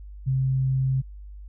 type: tone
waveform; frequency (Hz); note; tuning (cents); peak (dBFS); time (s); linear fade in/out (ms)
sine; 132.2; C3; +18; -20; 0.26-1.02; 20
effects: added 50 Hz sine -38 dBFS peak until 1.48 s